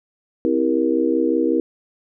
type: chord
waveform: sine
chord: C dominant seventh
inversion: none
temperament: just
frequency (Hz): 261.6 / 327 / 392.4 / 470.9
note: C4 / E4 / G4 / Bb4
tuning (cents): 0 / -14 / +2 / +18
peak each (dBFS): -22 / -19 / -25 / -21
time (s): 0.45-1.6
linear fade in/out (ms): 0
effects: none